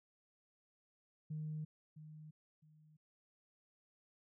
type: tone with echo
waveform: sine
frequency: 154.1 Hz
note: D#3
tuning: 16 cents flat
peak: -39 dBFS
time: 1.3-1.65 s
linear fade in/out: 10 ms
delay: 660 ms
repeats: 2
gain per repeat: -12 dB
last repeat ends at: 2.97 s
effects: tanh soft clip ceiling -35 dBFS